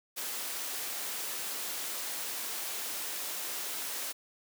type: high-pass noise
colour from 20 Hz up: white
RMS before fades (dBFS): -37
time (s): 0.16-4.13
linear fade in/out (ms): 20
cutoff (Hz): 290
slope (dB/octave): 12
effects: none